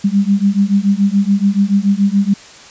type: beating tone pair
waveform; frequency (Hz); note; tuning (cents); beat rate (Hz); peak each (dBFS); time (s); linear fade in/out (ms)
sine; 196 / 203; G3 / G#3; 0 / -39; 7; -13; 0.04-2.34; 10
effects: white hiss -38 dBFS RMS until 2.7 s + resampled to 16000 Hz